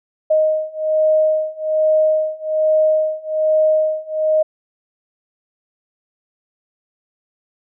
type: beating tone pair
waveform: sine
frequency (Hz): 622.3 / 623.5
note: D#5 / D#5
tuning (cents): 0 / +3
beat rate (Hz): 1.2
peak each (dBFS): -17 / -16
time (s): 0.3-4.43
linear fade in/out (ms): 10
effects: none